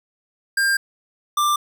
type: tone pair in turn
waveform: square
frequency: 1599 / 1183.9 Hz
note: G6 / D6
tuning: +34 / +14 cents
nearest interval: perfect fourth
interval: 520 cents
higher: first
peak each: -17 dBFS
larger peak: neither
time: 0.57-0.77 / 1.37-1.56 s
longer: first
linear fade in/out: 5 ms
effects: none